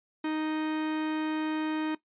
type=tone; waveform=45% pulse; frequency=311.1 Hz; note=D#4; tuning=in tune; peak=-28 dBFS; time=0.24-1.95 s; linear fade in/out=5 ms; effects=noise-tail reverb RT60 0.1 s tail -17 dB re dry + resampled to 8000 Hz